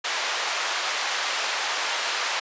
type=band-pass noise; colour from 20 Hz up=pink; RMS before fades=-27 dBFS; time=0.04-2.4 s; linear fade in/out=10 ms; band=850 to 5900 Hz; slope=12 dB/octave; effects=high-pass 400 Hz 12 dB/octave + resampled to 16000 Hz